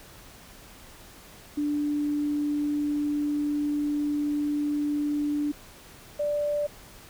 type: tone pair in turn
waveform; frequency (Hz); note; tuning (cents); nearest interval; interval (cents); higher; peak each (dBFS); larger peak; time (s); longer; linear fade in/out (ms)
sine; 293.7 / 587.4; D4 / D5; 0 / 0; octave; 1200; second; -24; neither; 1.57-5.52 / 6.19-6.67; first; 10
effects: pink hiss -49 dBFS RMS until 7.09 s